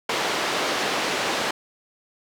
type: band-pass noise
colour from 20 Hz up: pink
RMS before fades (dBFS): -25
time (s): 0.09-1.51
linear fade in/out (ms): 5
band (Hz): 380 to 4900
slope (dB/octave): 12
effects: none